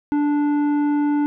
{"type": "tone with tanh clipping", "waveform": "sine", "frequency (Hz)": 292.6, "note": "D4", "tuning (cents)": -6, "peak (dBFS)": -18, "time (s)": [0.12, 1.26], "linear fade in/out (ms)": 0, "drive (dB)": 10, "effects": []}